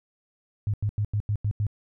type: tone bursts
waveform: sine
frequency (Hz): 104.3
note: G#2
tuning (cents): +8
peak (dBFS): -22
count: 7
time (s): 0.67-1.667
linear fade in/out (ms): 0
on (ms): 67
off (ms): 88
effects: none